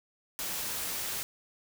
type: noise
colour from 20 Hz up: white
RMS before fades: -35 dBFS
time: 0.39-1.23 s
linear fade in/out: 0 ms
effects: none